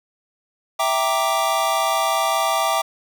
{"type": "chord", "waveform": "square", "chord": "E half-diminished seventh", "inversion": "none", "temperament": "equal", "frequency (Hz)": [659.3, 784, 932.3, 1174.7], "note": ["E5", "G5", "Bb5", "D6"], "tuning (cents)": [0, 0, 0, 0], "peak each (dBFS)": [-24, -24, -27, -23], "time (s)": [0.79, 2.82], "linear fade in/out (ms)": 10, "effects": []}